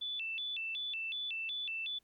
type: tone with vibrato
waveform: sine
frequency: 3041 Hz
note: F#7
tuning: 47 cents sharp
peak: -36 dBFS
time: 0.01-1.99 s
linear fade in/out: 10 ms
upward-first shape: square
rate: 2.7 Hz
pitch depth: 230 cents each way
effects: pink hiss -75 dBFS RMS until 2.03 s